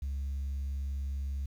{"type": "tone", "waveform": "sine", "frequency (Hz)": 68.8, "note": "C#2", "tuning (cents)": -12, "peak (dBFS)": -30, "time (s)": [0.02, 1.46], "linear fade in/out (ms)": 5, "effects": ["tanh soft clip ceiling -30 dBFS", "10-bit"]}